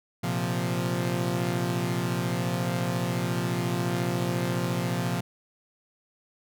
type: chord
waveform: sawtooth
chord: Bb suspended second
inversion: none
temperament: equal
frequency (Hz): 116.54 / 130.81 / 174.61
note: Bb2 / C3 / F3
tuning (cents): 0 / 0 / 0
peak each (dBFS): -27 / -27 / -25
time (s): 0.23-5.21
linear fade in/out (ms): 10
effects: none